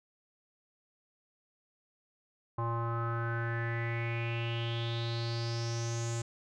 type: tone with low-pass filter sweep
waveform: square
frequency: 116.54 Hz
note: A#2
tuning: in tune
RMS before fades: -34 dBFS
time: 2.58-6.22 s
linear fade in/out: 5 ms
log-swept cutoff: 1000 to 7400 Hz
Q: 6.6
effects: none